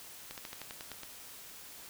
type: slowing click train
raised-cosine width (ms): 0.2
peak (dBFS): -25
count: 9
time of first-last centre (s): 0.31-1.033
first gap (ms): 68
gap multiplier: 1.08
effects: white hiss -50 dBFS RMS until 1.89 s